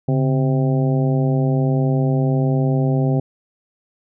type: harmonic tone with a mistuned harmonic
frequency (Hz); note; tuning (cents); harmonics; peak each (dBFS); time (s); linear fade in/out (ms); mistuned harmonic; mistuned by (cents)
130.7; C3; -1; 1 / 2 / 3 / 4 / 5 / 6; -16 / -22 / -26 / -28 / -30 / -32; 0.08-3.2; 5; 1; +120
effects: none